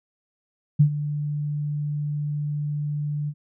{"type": "tone with ADSR envelope", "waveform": "sine", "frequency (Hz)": 147.6, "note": "D3", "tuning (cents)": 9, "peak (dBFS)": -10, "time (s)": [0.79, 3.34], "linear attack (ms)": 15, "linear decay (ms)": 86, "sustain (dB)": -14, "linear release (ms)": 58, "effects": []}